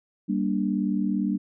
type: chord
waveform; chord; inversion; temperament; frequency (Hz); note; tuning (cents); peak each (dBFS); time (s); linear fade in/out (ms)
sine; G minor; none; just; 196 / 235.2 / 294; G3 / Bb3 / D4; 0 / +16 / +2; -25 / -28 / -28; 0.28-1.38; 20
effects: none